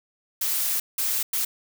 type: noise bursts at uneven times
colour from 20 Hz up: blue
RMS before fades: -25 dBFS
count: 3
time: 0.41-0.8 / 0.98-1.23 / 1.33-1.45 s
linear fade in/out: 5 ms
effects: none